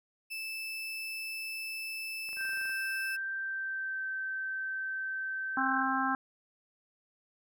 35% pulse tone, 2633 Hz, E7, 3 cents flat, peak -35 dBFS, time 0.3-3.17 s, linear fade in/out 20 ms
click train, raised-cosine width 0.5 ms, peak -38 dBFS, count 11, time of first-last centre 2.29-2.695 s, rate 24.7 Hz
sine tone with pitch glide, 1568 to 1548.2 Hz, G6 to G6, 0 to -22 cents, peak -33 dBFS, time 2.36-5.86 s, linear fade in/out 50 ms, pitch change -22 cents, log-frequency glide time 3.39-4.07 s
harmonic tone, 264.6 Hz, C4, 20 cents sharp, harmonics 1 / 3 / 4 / 5 / 6, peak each -34 / -34 / -34 / -34 / -34 dBFS, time 5.57-6.15 s, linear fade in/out 2 ms
effects none

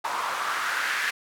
white noise with band-pass filter sweep, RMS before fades -28 dBFS, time 0.04-1.11 s, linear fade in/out 10 ms, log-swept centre 940 to 1800 Hz, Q 3.1, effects none

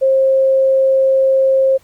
sine tone, 533 Hz, C5, 32 cents sharp, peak -9 dBFS, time 0.01-1.78 s, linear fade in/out 20 ms, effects pink hiss -52 dBFS RMS until 1.83 s + Opus 48 kbps

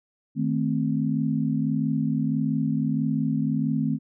sine chord, A diminished, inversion second, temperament equal, 155.56 / 220 / 261.6 Hz, Eb3 / A3 / C4, 0 / 0 / 0 cents, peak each -26 dBFS, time 0.35-3.99 s, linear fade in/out 50 ms, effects none

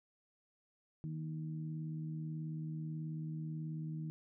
harmonic tone, 78.4 Hz, D#2, 14 cents sharp, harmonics 2 / 3 / 4, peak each -39 / -52 / -50 dBFS, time 1.04-4.1 s, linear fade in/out 0 ms, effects none

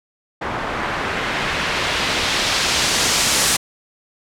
white noise with low-pass filter sweep, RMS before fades -20 dBFS, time 0.41-3.57 s, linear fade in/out 10 ms, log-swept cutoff 1200 to 8700 Hz, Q 0.91, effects none

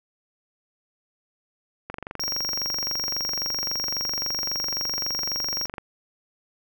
click train, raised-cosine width 0.5 ms, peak -18 dBFS, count 93, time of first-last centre 1.9-5.782 s, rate 23.7 Hz
square tone, 5588 Hz, F8, in tune, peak -26 dBFS, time 2.2-5.66 s, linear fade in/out 0 ms
effects none

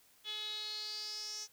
sawtooth tone with band-pass filter sweep, 425.1 Hz, G#4, 40 cents sharp, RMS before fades -42 dBFS, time 0.24-1.48 s, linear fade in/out 50 ms, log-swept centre 3400 to 5900 Hz, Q 8.7, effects white hiss -66 dBFS RMS until 1.52 s

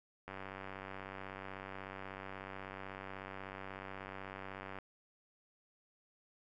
click train, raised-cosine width 0.5 ms, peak -30 dBFS, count 435, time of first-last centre 0.28-4.787 s, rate 96.3 Hz, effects none

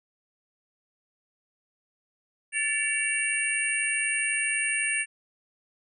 sine tone cluster, 1752 / 2274 / 2742 / 8930 Hz, A6 / C#7 / F7 / C#9, -8 / +44 / -32 / +12 cents, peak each -30 dBFS, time 2.52-5.06 s, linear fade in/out 50 ms, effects none

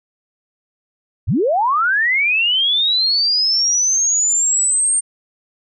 sine linear sweep, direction up, 58.3 to 8760 Hz, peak -13 dBFS, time 1.27-5.01 s, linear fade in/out 20 ms, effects none

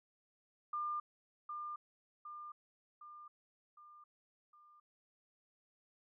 sine tone with echo, 1200 Hz, D6, 37 cents sharp, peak -36 dBFS, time 0.73-1 s, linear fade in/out 5 ms, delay 760 ms, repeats 5, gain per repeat -5 dB, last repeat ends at 4.8 s, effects none

